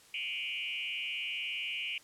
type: tone with frequency modulation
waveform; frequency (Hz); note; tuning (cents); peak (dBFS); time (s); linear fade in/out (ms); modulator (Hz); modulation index
sine; 2640; E7; +2; -34; 0.14-1.98; 2; 137; 2.8
effects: white hiss -59 dBFS RMS until 2.03 s + low-pass 10000 Hz 12 dB/octave